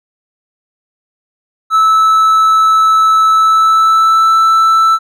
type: tone with pitch glide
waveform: triangle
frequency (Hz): 1307 to 1323.7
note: E6 to E6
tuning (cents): -15 to +7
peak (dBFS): -4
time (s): 1.7-4.99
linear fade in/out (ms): 50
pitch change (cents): +22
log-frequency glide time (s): 3.31-4.35
effects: none